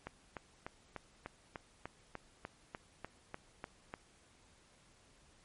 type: click train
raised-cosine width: 0.5 ms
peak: -27 dBFS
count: 14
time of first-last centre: 0.07-3.939 s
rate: 3.36 Hz
effects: pink hiss -66 dBFS RMS until 5.44 s + MP3 48 kbps

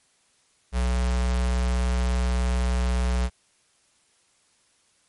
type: tone with notch filter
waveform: square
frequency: 61.74 Hz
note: B1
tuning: in tune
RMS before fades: -23 dBFS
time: 0.72-3.3 s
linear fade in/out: 50 ms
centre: 290 Hz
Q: 1.6
effects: white hiss -64 dBFS RMS until 5.08 s + MP3 48 kbps

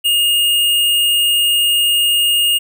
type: tone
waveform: square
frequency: 2844 Hz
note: F7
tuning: 31 cents sharp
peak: -12 dBFS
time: 0.04-2.59 s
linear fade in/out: 20 ms
effects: none

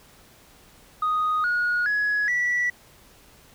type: tone with pitch steps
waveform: sine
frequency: 1244.5 / 1446.2 / 1680.5 / 1952.8 Hz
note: D#6 / F#6 / G#6 / B6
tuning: 0 / -40 / +20 / -20 cents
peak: -19 dBFS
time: 1.02-2.7 s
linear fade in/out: 5 ms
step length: 420 ms
effects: tanh soft clip ceiling -18 dBFS + pink hiss -53 dBFS RMS until 3.54 s

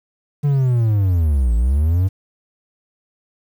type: linear two-way sweep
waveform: triangle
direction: down then up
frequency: 147.3 to 54.4 to 97.6 Hz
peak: -11 dBFS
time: 0.43-2.09 s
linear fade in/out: 20 ms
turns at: 1.55 s
effects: 8-bit

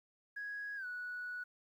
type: tone with pitch glide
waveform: sine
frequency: 1661.2 to 1471.4 Hz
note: G#6 to F#6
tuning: 0 to -10 cents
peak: -39 dBFS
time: 0.36-1.44 s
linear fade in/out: 10 ms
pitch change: -210 cents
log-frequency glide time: 0.76-0.86 s
effects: tanh soft clip ceiling -36 dBFS + 12-bit

